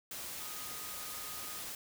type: tone in noise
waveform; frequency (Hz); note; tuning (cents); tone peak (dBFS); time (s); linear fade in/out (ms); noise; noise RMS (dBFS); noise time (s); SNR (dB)
sine; 1244.5; D#6; 0; -52; 0.4-1.61; 2; white; -43; 0.11-1.75; -12
effects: none